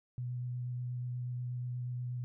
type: tone with vibrato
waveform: sine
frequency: 123.6 Hz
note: B2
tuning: 2 cents sharp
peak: -35 dBFS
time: 0.18-2.24 s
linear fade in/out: 0 ms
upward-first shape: square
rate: 8.3 Hz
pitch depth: 9 cents each way
effects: none